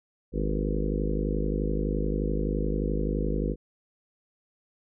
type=harmonic tone with a mistuned harmonic; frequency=51.6 Hz; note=G#1; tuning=10 cents flat; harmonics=1 / 3 / 4 / 5 / 6 / 7 / 8 / 9 / 10; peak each=-28 / -33 / -34 / -35 / -36 / -36 / -37 / -38 / -38 dBFS; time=0.32-3.56 s; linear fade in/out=50 ms; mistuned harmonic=10; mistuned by=-63 cents; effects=none